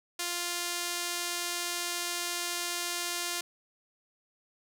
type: tone with band-pass filter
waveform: sawtooth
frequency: 349.2 Hz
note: F4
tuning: in tune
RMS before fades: -34 dBFS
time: 0.19-3.41 s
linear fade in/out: 5 ms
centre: 7400 Hz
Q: 0.6
effects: none